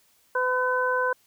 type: harmonic tone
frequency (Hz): 505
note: B4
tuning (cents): +39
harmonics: 1 / 2 / 3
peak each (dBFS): -26 / -26 / -26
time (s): 0.35-1.13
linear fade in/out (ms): 5
effects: white hiss -63 dBFS RMS until 1.26 s